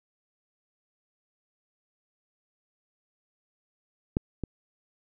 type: clicks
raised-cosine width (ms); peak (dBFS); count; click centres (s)
3; -11 / -18; 2; 4.169 / 4.437
effects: none